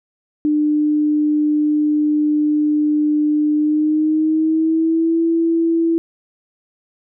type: tone with pitch glide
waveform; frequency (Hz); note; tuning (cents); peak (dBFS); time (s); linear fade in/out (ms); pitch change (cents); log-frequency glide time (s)
sine; 300.2 to 331.2; D4 to E4; +38 to +8; -13; 0.45-5.98; 0; +170; 3.54-5.21
effects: none